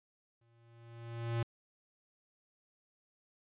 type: tone with exponential growth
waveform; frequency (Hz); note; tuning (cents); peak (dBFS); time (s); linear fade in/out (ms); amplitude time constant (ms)
square; 116.54; A#2; 0; -31; 0.41-1.43; 5; 220
effects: resampled to 8000 Hz